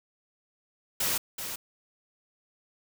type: noise with echo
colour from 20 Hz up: white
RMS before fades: -28 dBFS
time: 1-1.18 s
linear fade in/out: 5 ms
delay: 380 ms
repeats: 1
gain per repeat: -8 dB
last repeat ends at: 1.56 s
effects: none